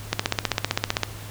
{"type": "click train", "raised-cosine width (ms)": 0.2, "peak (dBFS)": -3, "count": 15, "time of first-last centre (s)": [0.13, 1.033], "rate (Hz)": 15.5, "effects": ["added 104 Hz sine -37 dBFS peak until 1.3 s", "pink hiss -41 dBFS RMS until 1.3 s"]}